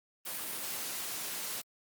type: noise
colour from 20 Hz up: white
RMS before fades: -38 dBFS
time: 0.25-1.62 s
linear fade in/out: 20 ms
effects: high-pass 150 Hz 12 dB/octave + Opus 32 kbps